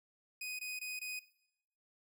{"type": "tone bursts", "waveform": "sawtooth", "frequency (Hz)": 2497, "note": "D#7", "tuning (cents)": 6, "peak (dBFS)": -37, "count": 4, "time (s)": [0.41, 1.193], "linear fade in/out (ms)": 5, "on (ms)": 180, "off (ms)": 21, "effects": ["noise-tail reverb RT60 0.8 s tail -18 dB re dry"]}